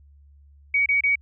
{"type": "tone bursts", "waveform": "sine", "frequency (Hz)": 2254, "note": "C#7", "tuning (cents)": 28, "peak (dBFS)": -17, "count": 3, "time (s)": [0.74, 1.156], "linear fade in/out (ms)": 5, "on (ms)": 120, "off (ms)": 28, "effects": ["added 71 Hz sine -49 dBFS peak until 1.21 s"]}